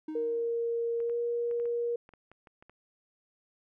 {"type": "tone with exponential decay", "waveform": "triangle", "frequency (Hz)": 311.1, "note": "D#4", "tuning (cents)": 0, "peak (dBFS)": -31, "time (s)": [0.08, 0.68], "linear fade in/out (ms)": 5, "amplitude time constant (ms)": 130}
{"type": "tone with pitch glide", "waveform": "sine", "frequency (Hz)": [466.2, 473.5], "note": ["A#4", "A#4"], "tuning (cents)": [0, 27], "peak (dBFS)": -28, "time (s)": [0.15, 1.96], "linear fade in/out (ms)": 5, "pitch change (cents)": 27, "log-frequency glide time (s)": [1.01, 1.16]}
{"type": "clicks", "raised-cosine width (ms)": 0.5, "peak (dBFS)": -38, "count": 11, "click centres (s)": [1.003, 1.097, 1.512, 1.599, 1.656, 2.091, 2.137, 2.316, 2.472, 2.625, 2.696]}
{"effects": []}